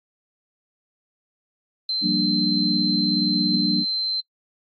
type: tone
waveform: sine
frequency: 4102 Hz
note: C8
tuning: 35 cents flat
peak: -22 dBFS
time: 1.89-4.2 s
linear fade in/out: 2 ms
type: chord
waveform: sine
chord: G minor seventh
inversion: third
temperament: equal with one note detuned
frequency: 174.61 / 196 / 233.1 / 295.2 Hz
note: F3 / G3 / Bb3 / D4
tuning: 0 / 0 / 0 / +9 cents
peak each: -29 / -25 / -26 / -24 dBFS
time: 2.01-3.85 s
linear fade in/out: 50 ms
effects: noise-tail reverb RT60 0.1 s tail -24 dB re dry + AAC 32 kbps